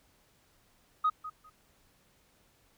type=tone with echo; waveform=sine; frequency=1253 Hz; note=D#6; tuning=12 cents sharp; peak=-22 dBFS; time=1.04-1.1 s; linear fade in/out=10 ms; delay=200 ms; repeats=2; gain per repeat=-15 dB; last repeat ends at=1.5 s; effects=tanh soft clip ceiling -20 dBFS + pink hiss -67 dBFS RMS until 2.77 s